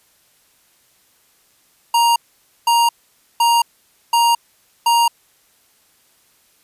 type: tone bursts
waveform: square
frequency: 937 Hz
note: A#5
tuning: 9 cents sharp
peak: -12 dBFS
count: 5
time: 1.94-5.08 s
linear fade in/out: 5 ms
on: 220 ms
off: 510 ms
effects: white hiss -57 dBFS RMS until 6.63 s + resampled to 32000 Hz